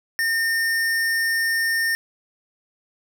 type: tone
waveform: square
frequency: 1820 Hz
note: A#6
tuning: 42 cents flat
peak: -20 dBFS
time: 0.19-1.95 s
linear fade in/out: 0 ms
effects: none